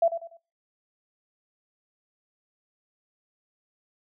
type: tone with echo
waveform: sine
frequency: 670 Hz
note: E5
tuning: 28 cents sharp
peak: -17 dBFS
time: 0.02-0.08 s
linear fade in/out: 5 ms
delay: 97 ms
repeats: 3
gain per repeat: -10 dB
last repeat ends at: 0.371 s
effects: noise-tail reverb RT60 0.3 s tail -21 dB re dry